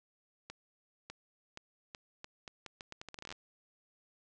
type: accelerating click train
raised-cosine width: 0.2 ms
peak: -27 dBFS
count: 20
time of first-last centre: 0.5-3.325 s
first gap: 600 ms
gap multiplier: 0.79
effects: resampled to 22050 Hz + 11-bit